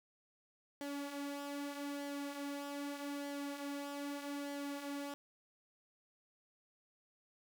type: tone with flanger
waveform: sawtooth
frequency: 284.6 Hz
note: C#4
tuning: 46 cents sharp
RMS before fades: -43 dBFS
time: 0.81-5.14 s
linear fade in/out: 0 ms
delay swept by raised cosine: 0.77 to 6.57 ms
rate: 0.81 Hz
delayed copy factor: -0.5
effects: none